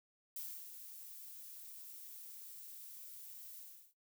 violet noise with ADSR envelope, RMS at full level -44 dBFS, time 0.36-3.94 s, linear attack 4 ms, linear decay 280 ms, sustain -8 dB, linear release 340 ms, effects noise-tail reverb RT60 0.2 s tail -25 dB re dry

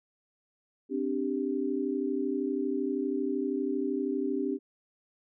sine chord, C suspended second, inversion none, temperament just, 261.6 / 294.3 / 392.4 Hz, C4 / D4 / G4, 0 / +4 / +2 cents, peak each -32 dBFS, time 0.89-4.59 s, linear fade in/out 50 ms, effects none

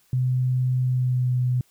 sine tone with pitch glide, 127.3 to 125.33 Hz, C3 to B2, -47 to +26 cents, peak -19 dBFS, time 0.13-1.61 s, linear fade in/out 2 ms, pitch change -27 cents, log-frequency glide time 0.85-1.35 s, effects white hiss -62 dBFS RMS until 1.7 s

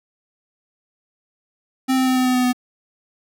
square tone with pitch steps, 261.6 / 259.5 / 257.4 / 255.3 / 253.3 / 251.2 / 249.2 Hz, C4 / C4 / C4 / C4 / B3 / B3 / B3, 0 / -14 / -28 / -42 / +44 / +30 / +16 cents, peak -16 dBFS, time 1.88-2.531 s, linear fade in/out 20 ms, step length 93 ms, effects none

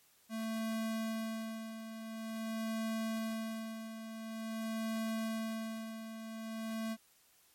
square tone with tremolo, 222.7 Hz, A3, 21 cents sharp, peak -35 dBFS, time 0.29-6.97 s, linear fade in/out 50 ms, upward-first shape sine, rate 0.47 Hz, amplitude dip 65%, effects white hiss -67 dBFS RMS until 7.54 s + MP3 64 kbps

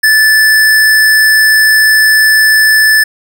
square tone, 1747 Hz, A6, 13 cents flat, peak -5 dBFS, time 0.03-3.04 s, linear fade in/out 10 ms, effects none

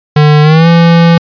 square tone with pitch glide, 150 to 168.37 Hz, D3 to E3, +37 to +37 cents, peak -3 dBFS, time 0.16-1.18 s, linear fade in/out 5 ms, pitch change +200 cents, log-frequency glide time 0.42-0.68 s, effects resampled to 11025 Hz

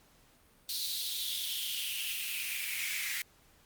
white noise with high-pass filter sweep, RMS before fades -35 dBFS, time 0.69-3.22 s, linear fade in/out 2 ms, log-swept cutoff 4200 to 2000 Hz, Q 5.5, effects pink hiss -64 dBFS RMS until 3.65 s + Opus 48 kbps

